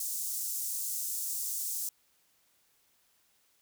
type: high-pass noise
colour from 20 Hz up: pink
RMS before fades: -35 dBFS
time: 0-1.89 s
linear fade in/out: 2 ms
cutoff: 6700 Hz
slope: 24 dB/octave
effects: white hiss -70 dBFS RMS until 3.61 s